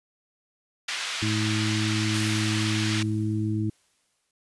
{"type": "band-pass noise", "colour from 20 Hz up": "pink", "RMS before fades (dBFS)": -31, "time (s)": [0.88, 3.03], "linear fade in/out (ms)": 5, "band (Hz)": [1800, 5100], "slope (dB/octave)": 12}
{"type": "harmonic tone", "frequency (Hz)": 107.6, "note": "A2", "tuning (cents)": -38, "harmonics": [1, 2, 3], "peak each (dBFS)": [-26, -30, -29], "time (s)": [1.22, 3.7], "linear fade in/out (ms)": 5}
{"type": "noise with exponential decay", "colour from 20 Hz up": "white", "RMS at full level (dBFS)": -34, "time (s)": [2.14, 4.31], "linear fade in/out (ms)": 2, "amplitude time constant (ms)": 470}
{"effects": ["resampled to 24000 Hz"]}